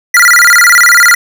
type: tone with vibrato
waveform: square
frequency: 1661.2 Hz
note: G#6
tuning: in tune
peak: -3 dBFS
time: 0.14-1.15 s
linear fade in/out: 5 ms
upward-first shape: square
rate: 18 Hz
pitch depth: 290 cents each way
effects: none